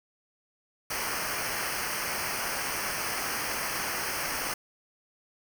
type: noise with comb filter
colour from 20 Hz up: pink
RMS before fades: -32 dBFS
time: 0.9-4.54 s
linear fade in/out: 5 ms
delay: 0.27 ms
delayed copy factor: -0.85
effects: none